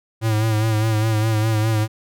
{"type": "tone with vibrato", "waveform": "square", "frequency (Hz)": 109.5, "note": "A2", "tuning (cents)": -8, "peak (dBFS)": -17, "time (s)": [0.21, 1.88], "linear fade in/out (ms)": 50, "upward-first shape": "sine", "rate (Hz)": 4.9, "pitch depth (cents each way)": 46, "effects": []}